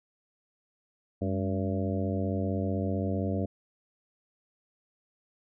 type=harmonic tone with a mistuned harmonic; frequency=95.6 Hz; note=G2; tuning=43 cents flat; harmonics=1 / 2 / 3 / 4 / 5 / 6 / 7; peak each=-31 / -32 / -35 / -39 / -38 / -38 / -40 dBFS; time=1.21-3.46 s; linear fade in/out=10 ms; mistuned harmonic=2; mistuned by=+88 cents; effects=none